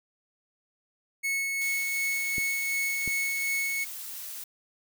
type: tone with tremolo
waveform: 45% pulse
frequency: 2200 Hz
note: C#7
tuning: 14 cents flat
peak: -26 dBFS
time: 1.23-3.85 s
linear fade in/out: 20 ms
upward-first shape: sine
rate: 2.7 Hz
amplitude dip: 25%
type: noise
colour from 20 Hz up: blue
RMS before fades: -39 dBFS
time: 1.61-4.44 s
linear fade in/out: 5 ms
type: clicks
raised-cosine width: 3 ms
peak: -24 dBFS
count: 2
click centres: 2.382 / 3.077 s
effects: none